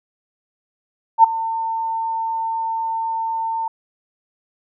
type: tone with ADSR envelope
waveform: sine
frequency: 902 Hz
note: A5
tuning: 43 cents sharp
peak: -3 dBFS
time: 1.18-3.68 s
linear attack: 57 ms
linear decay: 10 ms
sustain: -17 dB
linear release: 4 ms
effects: none